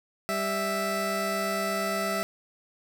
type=tone pair together; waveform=20% pulse; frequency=196.92 / 659.3 Hz; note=G3 / E5; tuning=+8 / 0 cents; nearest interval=octave + major sixth; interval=2092 cents; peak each=-27 / -23 dBFS; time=0.29-2.23 s; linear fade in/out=0 ms; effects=none